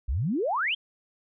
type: exponential sweep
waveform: sine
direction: up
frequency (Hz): 52.6 to 3322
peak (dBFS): -24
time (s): 0.08-0.75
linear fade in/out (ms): 10
effects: none